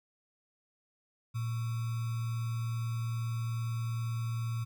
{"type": "tone with sample-and-hold", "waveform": "sine", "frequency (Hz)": 115.3, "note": "A#2", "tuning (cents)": -19, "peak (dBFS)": -31, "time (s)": [1.34, 4.65], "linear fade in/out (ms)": 20, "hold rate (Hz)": 1225, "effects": []}